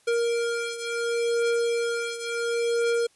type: beating tone pair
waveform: square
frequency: 468.3 / 469.01 Hz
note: A#4 / A#4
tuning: +8 / +11 cents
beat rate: 0.71 Hz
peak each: -26 / -30 dBFS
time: 0.07-3.07 s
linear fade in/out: 10 ms
effects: white hiss -62 dBFS RMS until 3.15 s + resampled to 24000 Hz